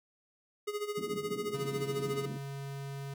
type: tone with tremolo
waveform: square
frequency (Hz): 415.3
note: G#4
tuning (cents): 0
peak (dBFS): -32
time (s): 0.67-2.26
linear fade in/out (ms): 10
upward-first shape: sine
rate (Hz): 14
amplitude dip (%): 75
type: band-pass noise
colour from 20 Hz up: pink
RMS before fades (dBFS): -43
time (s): 0.97-2.38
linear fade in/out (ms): 10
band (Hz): 170 to 320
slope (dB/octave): 24
type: tone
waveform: square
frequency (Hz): 138.59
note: C#3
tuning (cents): 0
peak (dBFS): -39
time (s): 1.54-3.14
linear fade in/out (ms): 5
effects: none